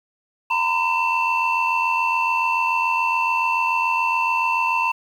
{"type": "tone cluster", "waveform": "sine", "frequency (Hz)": [926, 1013, 2678], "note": ["A#5", "B5", "E7"], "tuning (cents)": [-12, 44, 27], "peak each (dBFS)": -21, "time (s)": [0.5, 4.92], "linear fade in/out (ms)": 10, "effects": ["tanh soft clip ceiling -12 dBFS", "8-bit"]}